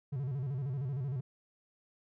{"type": "tone with vibrato", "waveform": "triangle", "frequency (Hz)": 133.9, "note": "C3", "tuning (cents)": 40, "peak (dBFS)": -31, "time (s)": [0.12, 1.21], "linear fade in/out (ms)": 10, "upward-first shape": "square", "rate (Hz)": 13, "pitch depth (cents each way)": 120, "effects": []}